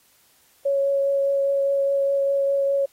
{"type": "tone with vibrato", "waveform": "sine", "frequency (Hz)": 554.4, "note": "C#5", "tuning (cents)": 0, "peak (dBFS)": -18, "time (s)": [0.65, 2.86], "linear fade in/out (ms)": 10, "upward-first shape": "triangle", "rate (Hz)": 4.9, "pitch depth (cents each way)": 10, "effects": ["white hiss -59 dBFS RMS until 2.92 s", "AAC 48 kbps"]}